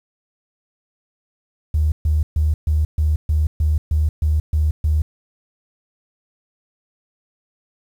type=tone bursts; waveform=triangle; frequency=76.6 Hz; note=D#2; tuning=27 cents flat; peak=-10 dBFS; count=11; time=1.74-5.02 s; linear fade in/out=5 ms; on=180 ms; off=130 ms; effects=tanh soft clip ceiling -12 dBFS + 8-bit